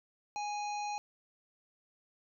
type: harmonic tone with a mistuned harmonic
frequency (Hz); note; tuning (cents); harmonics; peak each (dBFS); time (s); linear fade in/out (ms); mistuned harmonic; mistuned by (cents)
829; G#5; -3; 1 / 3 / 5 / 7 / 8; -35 / -45 / -49 / -52 / -53; 0.36-0.98; 0; 7; -23
effects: none